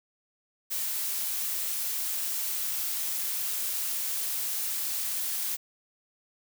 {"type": "noise", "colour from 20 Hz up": "blue", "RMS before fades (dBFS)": -31, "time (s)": [0.7, 5.57], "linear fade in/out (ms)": 20, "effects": []}